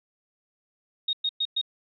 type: tone bursts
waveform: sine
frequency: 3729 Hz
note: A#7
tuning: in tune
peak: -23 dBFS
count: 4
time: 1.08-1.614 s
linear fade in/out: 5 ms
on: 51 ms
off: 110 ms
effects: none